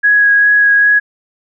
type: tone with vibrato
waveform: sine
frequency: 1661.2 Hz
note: G#6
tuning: in tune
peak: -6 dBFS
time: 0.03-1 s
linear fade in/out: 20 ms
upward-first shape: sine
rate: 2.5 Hz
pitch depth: 11 cents each way
effects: none